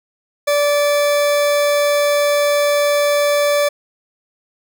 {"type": "tone", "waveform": "40% pulse", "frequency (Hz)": 581, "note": "D5", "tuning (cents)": -19, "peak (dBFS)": -12, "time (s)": [0.47, 3.69], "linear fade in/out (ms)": 10, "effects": []}